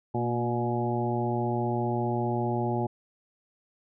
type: harmonic tone with a mistuned harmonic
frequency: 120 Hz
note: B2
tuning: 49 cents flat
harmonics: 1 / 2 / 3 / 4 / 5 / 6 / 7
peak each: -30 / -32 / -31 / -41 / -37 / -36 / -33 dBFS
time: 0.14-2.87 s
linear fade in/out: 10 ms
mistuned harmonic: 2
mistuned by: -36 cents
effects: none